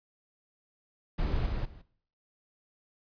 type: noise with level steps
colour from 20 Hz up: brown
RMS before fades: -29 / -32 / -50 dBFS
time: 1.18-1.82 s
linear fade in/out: 10 ms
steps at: 1.46 / 1.65 s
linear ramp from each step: 5 ms
effects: noise-tail reverb RT60 0.6 s tail -19 dB re dry + resampled to 11025 Hz